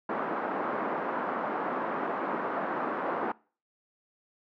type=band-pass noise; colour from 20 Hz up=white; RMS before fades=-32 dBFS; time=0.09-3.32 s; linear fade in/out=5 ms; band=210 to 1300 Hz; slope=24 dB/octave; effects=noise-tail reverb RT60 0.4 s tail -24 dB re dry